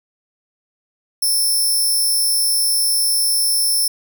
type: tone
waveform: 5% pulse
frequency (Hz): 5350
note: E8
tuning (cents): +25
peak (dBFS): -9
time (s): 1.22-3.88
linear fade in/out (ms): 5
effects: none